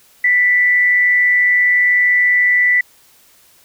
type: tone with amplitude modulation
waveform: sine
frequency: 1975.5 Hz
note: B6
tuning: in tune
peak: -8 dBFS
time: 0.24-2.81 s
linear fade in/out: 5 ms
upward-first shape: sine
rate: 186 Hz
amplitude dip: 35%
effects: white hiss -50 dBFS RMS until 3.64 s